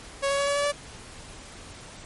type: tone with pitch steps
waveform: sawtooth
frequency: 554 / 558.8 / 563.7 / 568.6 / 573.5 / 578.5 Hz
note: C#5 / C#5 / C#5 / C#5 / D5 / D5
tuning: -1 / +14 / +29 / +44 / -41 / -26 cents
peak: -19 dBFS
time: 0.22-0.724 s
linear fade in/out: 20 ms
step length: 84 ms
effects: pink hiss -44 dBFS RMS until 2.05 s + MP3 48 kbps